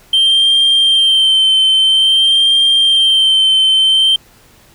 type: tone with vibrato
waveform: sine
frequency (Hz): 3136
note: G7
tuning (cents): 0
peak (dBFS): -5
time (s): 0.13-4.16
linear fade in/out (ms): 5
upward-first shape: sine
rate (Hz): 0.5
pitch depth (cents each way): 27
effects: tanh soft clip ceiling -6 dBFS + pink hiss -46 dBFS RMS until 4.74 s